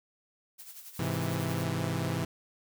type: noise with tremolo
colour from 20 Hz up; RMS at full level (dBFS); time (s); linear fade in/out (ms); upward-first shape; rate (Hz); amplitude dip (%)
blue; -45; 0.58-1.65; 20; sine; 11; 60
type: chord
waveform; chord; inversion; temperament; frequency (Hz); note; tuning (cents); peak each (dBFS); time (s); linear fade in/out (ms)
sawtooth; Ab augmented; none; equal; 103.83 / 130.81 / 164.81; Ab2 / C3 / E3; 0 / 0 / 0; -31 / -30 / -29; 0.99-2.25; 5
effects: none